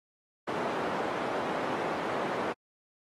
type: band-pass noise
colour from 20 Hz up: white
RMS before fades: -33 dBFS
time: 0.47-2.53 s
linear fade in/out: 10 ms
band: 250 to 870 Hz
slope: 12 dB/octave
effects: AAC 32 kbps